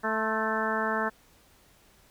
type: harmonic tone with a mistuned harmonic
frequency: 220 Hz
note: A3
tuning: in tune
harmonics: 1 / 2 / 3 / 4 / 5 / 6 / 7 / 8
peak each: -34 / -34 / -34 / -34 / -34 / -34 / -34 / -34 dBFS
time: 0.03-1.1 s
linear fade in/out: 20 ms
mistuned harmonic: 5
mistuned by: -34 cents
effects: pink hiss -60 dBFS RMS until 2.1 s